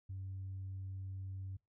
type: tone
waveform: sine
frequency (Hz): 95.5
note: G2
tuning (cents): -45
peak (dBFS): -40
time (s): 0.09-1.57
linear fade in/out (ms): 10
effects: noise-tail reverb RT60 0.2 s tail -24 dB re dry + tanh soft clip ceiling -38 dBFS